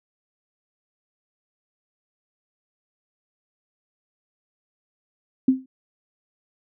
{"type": "tone with exponential decay", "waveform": "sine", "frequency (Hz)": 261, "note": "C4", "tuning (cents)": -4, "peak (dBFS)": -10, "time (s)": [5.48, 5.66], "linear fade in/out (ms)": 5, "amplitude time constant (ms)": 37, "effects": []}